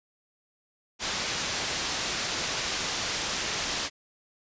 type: low-pass noise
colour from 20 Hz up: white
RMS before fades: -31 dBFS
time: 0.99-3.9 s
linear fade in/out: 50 ms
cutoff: 6700 Hz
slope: 24 dB/octave
effects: resampled to 16000 Hz